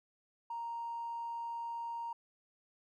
triangle tone with tanh clipping, 932.3 Hz, A#5, in tune, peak -37 dBFS, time 0.5-2.13 s, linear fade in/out 5 ms, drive 1 dB, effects none

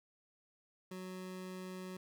25% pulse tone, 185 Hz, F#3, in tune, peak -40 dBFS, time 0.91-1.97 s, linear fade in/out 5 ms, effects none

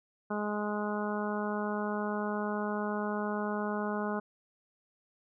harmonic tone, 208.8 Hz, G#3, 10 cents sharp, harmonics 1 / 2 / 3 / 4 / 5 / 6 / 7, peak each -34 / -37 / -39 / -40 / -41 / -42 / -42 dBFS, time 0.3-4.2 s, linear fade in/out 10 ms, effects none

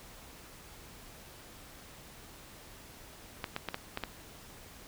clicks, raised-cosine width 0.3 ms, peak -18 dBFS, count 6, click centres 3.442 / 3.564 / 3.687 / 3.744 / 3.974 / 4.037 s, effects pink hiss -52 dBFS RMS until 4.87 s

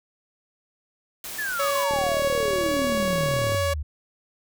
white noise, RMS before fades -35 dBFS, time 1.24-1.84 s, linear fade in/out 2 ms
sine exponential sweep, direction down, 1782 to 69.7 Hz, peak -26 dBFS, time 1.38-3.83 s, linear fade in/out 10 ms
sawtooth tone with vibrato, 560 Hz, C#5, 18 cents sharp, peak -19 dBFS, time 1.59-3.74 s, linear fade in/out 10 ms, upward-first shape triangle, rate 1.1 Hz, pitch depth 8 cents each way
click train, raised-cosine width 2 ms, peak -20 dBFS, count 64, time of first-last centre 1.91-3.546 s, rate 38.5 Hz
effects none

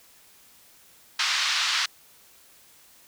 white band-pass noise, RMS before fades -25 dBFS, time 1.19-1.86 s, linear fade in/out 5 ms, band 1100 to 5100 Hz, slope 24 dB/octave, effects white hiss -55 dBFS RMS until 3.07 s

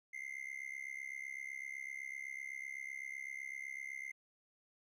triangle tone with amplitude modulation, 2091 Hz, C7, 2 cents flat, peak -37 dBFS, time 0.13-4.12 s, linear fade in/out 10 ms, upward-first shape sine, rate 67.9 Hz, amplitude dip 95%, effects none

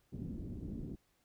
white low-pass noise, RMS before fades -43 dBFS, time 0.12-0.96 s, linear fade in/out 10 ms, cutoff 270 Hz, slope 24 dB/octave, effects pink hiss -75 dBFS RMS until 1.24 s

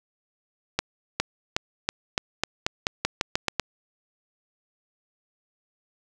accelerating click train, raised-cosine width 0.2 ms, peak -5 dBFS, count 13, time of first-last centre 0.79-3.597 s, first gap 410 ms, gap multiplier 0.89, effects none

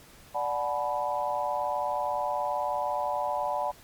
sine chord, B minor seventh, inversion first, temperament equal with one note detuned, 587.3 / 740 / 858.9 / 987.8 Hz, D5 / F#5 / A5 / B5, 0 / 0 / -42 / 0 cents, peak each -32 dBFS, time 0.34-3.72 s, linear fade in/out 20 ms, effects pink hiss -53 dBFS RMS until 3.83 s + MP3 96 kbps

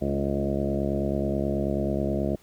harmonic tone with a mistuned harmonic, 69.3 Hz, C#2, in tune, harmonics 1 / 2 / 3 / 4 / 5 / 6 / 7 / 8 / 9 / 10, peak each -32 / -32 / -29 / -35 / -31 / -36 / -38 / -36 / -32 / -43 dBFS, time 0.01-2.36 s, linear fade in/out 10 ms, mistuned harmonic 4, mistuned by +22 cents, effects pink hiss -58 dBFS RMS until 2.42 s

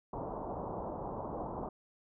white low-pass noise, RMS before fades -40 dBFS, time 0.13-1.69 s, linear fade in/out 5 ms, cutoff 1000 Hz, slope 48 dB/octave, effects none

